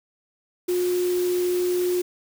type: tone in noise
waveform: sine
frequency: 358.6 Hz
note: F4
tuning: 46 cents sharp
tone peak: -20 dBFS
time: 0.68-2.02 s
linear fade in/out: 10 ms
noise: white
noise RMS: -36 dBFS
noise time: 0.68-2.02 s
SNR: +13 dB
effects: none